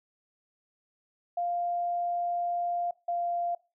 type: tone pair in turn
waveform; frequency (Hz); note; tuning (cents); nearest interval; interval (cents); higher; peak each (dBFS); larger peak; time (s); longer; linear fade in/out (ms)
sine; 698.5 / 694.7; F5 / F5; 0 / -9; unison; 9; first; -27; neither; 1.37-2.91 / 3.08-3.55; first; 5
effects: noise-tail reverb RT60 0.3 s tail -23 dB re dry